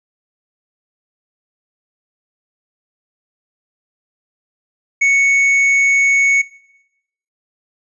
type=tone with hard clipping; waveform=sine; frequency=2217 Hz; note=C#7; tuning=in tune; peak=-11 dBFS; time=5.01-6.42 s; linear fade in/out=10 ms; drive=4 dB; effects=noise-tail reverb RT60 0.9 s tail -21 dB re dry + resampled to 24000 Hz